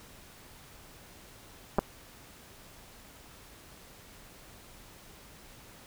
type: clicks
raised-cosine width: 1 ms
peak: -11 dBFS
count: 2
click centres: 1.785 / 1.79 s
effects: pink hiss -53 dBFS RMS until 5.86 s